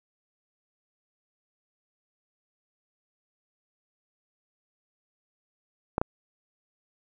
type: clicks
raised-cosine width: 1 ms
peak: -10 dBFS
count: 2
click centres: 5.981 / 6.015 s
effects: none